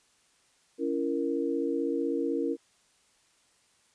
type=chord; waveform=sine; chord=A# diminished; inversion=first; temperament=just; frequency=279.7 / 335.6 / 466.2 Hz; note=C#4 / E4 / A#4; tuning=+16 / +31 / 0 cents; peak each=-31 dBFS; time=0.78-2.57 s; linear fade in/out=50 ms; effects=white hiss -66 dBFS RMS until 3.94 s + resampled to 22050 Hz